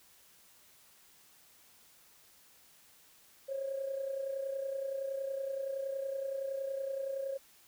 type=tone with amplitude modulation; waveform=sine; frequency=543 Hz; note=C#5; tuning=36 cents flat; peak=-31 dBFS; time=3.48-7.38 s; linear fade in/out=20 ms; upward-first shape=sine; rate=30.7 Hz; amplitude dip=60%; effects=tanh soft clip ceiling -27 dBFS + white hiss -62 dBFS RMS until 7.67 s